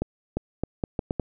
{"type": "accelerating click train", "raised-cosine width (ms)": 2, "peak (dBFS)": -12, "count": 7, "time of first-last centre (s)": [0.02, 1.197], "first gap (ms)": 350, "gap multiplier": 0.76, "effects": []}